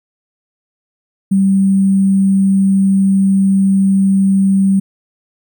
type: tone with sample-and-hold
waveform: sine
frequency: 193.8 Hz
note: G3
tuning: 20 cents flat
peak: -8 dBFS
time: 1.31-4.8 s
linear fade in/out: 10 ms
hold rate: 8820 Hz
effects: none